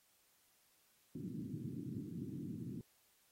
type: band-pass noise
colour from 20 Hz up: pink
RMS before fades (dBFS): -45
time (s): 1.15-2.81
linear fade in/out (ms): 2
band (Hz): 110 to 330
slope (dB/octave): 48
effects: white hiss -73 dBFS RMS until 3.31 s + AAC 48 kbps